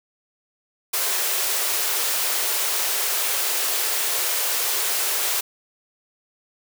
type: high-pass noise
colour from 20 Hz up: white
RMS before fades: -23 dBFS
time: 0.93-5.41 s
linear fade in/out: 10 ms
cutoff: 350 Hz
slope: 96 dB/octave
effects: none